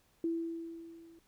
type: tone with level ramp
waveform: sine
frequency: 331.9 Hz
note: E4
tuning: 12 cents sharp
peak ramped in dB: -29 to -55 dBFS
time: 0.24-1.19 s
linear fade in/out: 2 ms
effects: pink hiss -70 dBFS RMS until 1.27 s